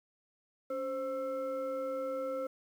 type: tone with frequency modulation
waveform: sine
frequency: 525 Hz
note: C5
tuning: 6 cents sharp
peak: -33 dBFS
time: 0.7-2.47 s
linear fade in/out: 5 ms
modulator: 805 Hz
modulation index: 0.63
effects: 10-bit